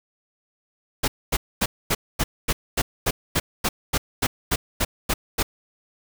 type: noise bursts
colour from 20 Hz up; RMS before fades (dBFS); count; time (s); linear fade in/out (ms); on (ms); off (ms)
pink; -21; 16; 1.03-5.43; 10; 50; 240
effects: none